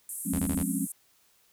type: band-pass noise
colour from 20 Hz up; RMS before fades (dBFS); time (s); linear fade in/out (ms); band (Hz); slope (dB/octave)
pink; -38; 0.09-0.92; 2; 8500 to 12000; 48
type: chord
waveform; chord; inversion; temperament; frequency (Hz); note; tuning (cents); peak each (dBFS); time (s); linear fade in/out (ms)
sine; Db major seventh; first; equal with one note detuned; 177.26 / 207.7 / 261.6 / 277.2; F3 / Ab3 / C4 / Db4; +26 / 0 / 0 / 0; -33; 0.25-0.87; 20
type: tone bursts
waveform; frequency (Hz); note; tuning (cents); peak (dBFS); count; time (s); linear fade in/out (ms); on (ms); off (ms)
sawtooth; 81.1; E2; -28; -27; 4; 0.33-0.625; 0; 55; 25
effects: white hiss -65 dBFS RMS until 1.52 s